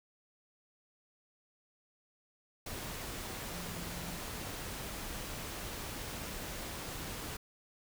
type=tone in noise; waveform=sine; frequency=174.61 Hz; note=F3; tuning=in tune; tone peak=-46 dBFS; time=3.52-4.17 s; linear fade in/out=5 ms; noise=pink; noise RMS=-42 dBFS; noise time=2.66-7.37 s; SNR=-7 dB; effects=none